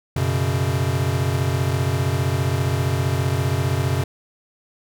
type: chord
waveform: square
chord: F# suspended fourth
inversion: none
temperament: equal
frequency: 92.5 / 123.47 / 138.59 Hz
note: F#2 / B2 / C#3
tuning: 0 / 0 / 0 cents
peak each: -24 dBFS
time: 0.16-4.04 s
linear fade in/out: 5 ms
effects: none